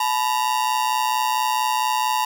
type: ring-modulated tone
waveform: 45% pulse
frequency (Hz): 931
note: A#5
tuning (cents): -2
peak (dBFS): -16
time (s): 0-2.25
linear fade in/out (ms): 5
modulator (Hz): 62.2
effects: none